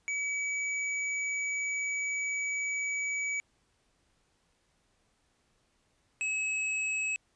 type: tone pair in turn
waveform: square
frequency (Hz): 2281 / 2573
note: C#7 / E7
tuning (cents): +49 / -43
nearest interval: major second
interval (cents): 208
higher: second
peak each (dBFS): -31 / -30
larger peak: second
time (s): 0.08-3.4 / 6.21-7.16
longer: first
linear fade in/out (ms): 0
effects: pink hiss -72 dBFS RMS until 7.35 s + resampled to 22050 Hz